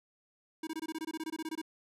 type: tone bursts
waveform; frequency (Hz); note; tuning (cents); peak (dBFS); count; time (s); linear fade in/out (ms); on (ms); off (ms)
square; 318.8; D#4; +42; -36; 16; 0.63-1.616; 5; 41; 22
effects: resampled to 32000 Hz